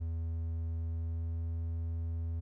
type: tone with pitch glide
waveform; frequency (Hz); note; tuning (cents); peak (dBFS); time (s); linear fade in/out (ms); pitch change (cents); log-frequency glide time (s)
triangle; 82.2 to 82.77; E2 to E2; -4 to +8; -31; 0-2.41; 20; +12; 0.84-1.4
effects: none